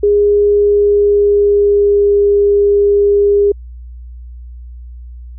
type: tone with pitch glide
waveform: sine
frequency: 410.6 to 406.1 Hz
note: G#4 to G#4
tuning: -20 to -39 cents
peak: -7 dBFS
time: 0.03-3.52 s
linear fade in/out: 5 ms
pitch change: -19 cents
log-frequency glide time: 0.46-2.16 s
effects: added 60 Hz sine -28 dBFS peak until 5.38 s